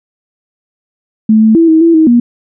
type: tone with pitch steps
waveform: sine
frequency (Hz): 218.2 / 219.9 / 330.9 / 319.2 / 333.4 / 317.4 / 239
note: A3 / A3 / E4 / D#4 / E4 / D#4 / A#3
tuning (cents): -14 / -1 / +7 / +44 / +20 / +35 / +43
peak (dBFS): -3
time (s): 1.29-2.2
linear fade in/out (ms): 5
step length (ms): 130
effects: none